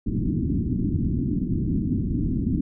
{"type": "low-pass noise", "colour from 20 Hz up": "white", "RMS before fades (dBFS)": -24, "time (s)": [0.06, 2.61], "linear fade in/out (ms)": 5, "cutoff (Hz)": 300, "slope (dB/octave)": 48, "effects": []}